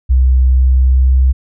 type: tone with pitch glide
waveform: sine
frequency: 64.1 to 64.96 Hz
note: C2 to C2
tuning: -35 to -12 cents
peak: -6 dBFS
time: 0.09-1.33 s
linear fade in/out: 20 ms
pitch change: +23 cents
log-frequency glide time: 0.5-1.21 s
effects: none